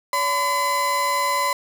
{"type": "tone pair together", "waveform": "35% pulse", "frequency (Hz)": [569, 1013.8], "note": ["C#5", "B5"], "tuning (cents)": [45, 45], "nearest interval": "minor seventh", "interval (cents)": 1000, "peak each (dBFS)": [-26, -18], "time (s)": [0.13, 1.53], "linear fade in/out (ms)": 2, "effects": []}